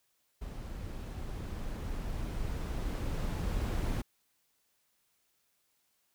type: noise with level ramp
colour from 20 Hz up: brown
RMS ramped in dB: -42 to -31 dBFS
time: 0.41-4.02 s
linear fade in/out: 10 ms
effects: white hiss -75 dBFS RMS until 6.14 s